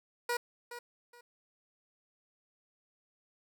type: tone with echo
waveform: 15% pulse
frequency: 480.7 Hz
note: B4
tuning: 47 cents flat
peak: -24 dBFS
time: 0.29-0.37 s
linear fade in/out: 5 ms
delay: 420 ms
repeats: 2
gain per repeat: -12 dB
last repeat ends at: 1.21 s
effects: none